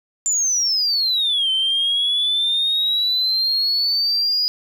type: exponential two-way sweep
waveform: sine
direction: down then up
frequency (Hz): 7220 to 3078 to 4938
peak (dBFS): -15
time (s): 0.26-4.48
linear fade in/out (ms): 0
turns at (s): 1.5
effects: tanh soft clip ceiling -13 dBFS + 9-bit